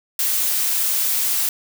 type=noise; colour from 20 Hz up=blue; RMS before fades=-20 dBFS; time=0.19-1.49 s; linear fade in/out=2 ms; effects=none